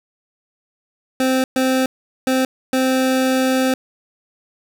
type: tone bursts at uneven times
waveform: 25% pulse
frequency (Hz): 260.4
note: C4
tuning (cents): -8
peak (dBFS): -11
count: 4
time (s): 1.2-1.44 / 1.56-1.86 / 2.27-2.45 / 2.73-3.74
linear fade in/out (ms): 2
effects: none